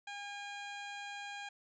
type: tone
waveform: 15% pulse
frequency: 811 Hz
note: G#5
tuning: 41 cents flat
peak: -36 dBFS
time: 0.07-1.49 s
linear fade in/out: 5 ms
effects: resampled to 16000 Hz